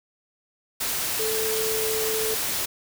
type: tone in noise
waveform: sine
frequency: 439.9 Hz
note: A4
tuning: in tune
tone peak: -26 dBFS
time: 1.19-2.35 s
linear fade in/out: 10 ms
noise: white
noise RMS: -27 dBFS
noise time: 0.8-2.66 s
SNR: -2 dB
effects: none